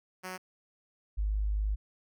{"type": "tone pair in turn", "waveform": ["5% pulse", "sine"], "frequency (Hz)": [185, 51.59], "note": ["F#3", "G#1"], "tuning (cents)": [0, -11], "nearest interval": "octave + minor seventh", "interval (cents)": 2211, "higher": "first", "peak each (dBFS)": -27, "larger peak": "neither", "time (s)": [[0.23, 0.38], [1.17, 1.76]], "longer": "second", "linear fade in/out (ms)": 20, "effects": []}